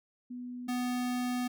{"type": "tone pair in turn", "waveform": ["sine", "square"], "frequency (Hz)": [246.9, 247.9], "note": ["B3", "B3"], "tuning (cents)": [0, 7], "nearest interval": "unison", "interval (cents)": 7, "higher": "second", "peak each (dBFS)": [-38, -31], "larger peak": "second", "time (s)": [[0.3, 0.68], [0.68, 1.48]], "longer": "second", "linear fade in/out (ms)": 10, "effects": []}